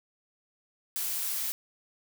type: noise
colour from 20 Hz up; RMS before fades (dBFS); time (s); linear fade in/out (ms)
blue; -32; 0.96-1.52; 0
effects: none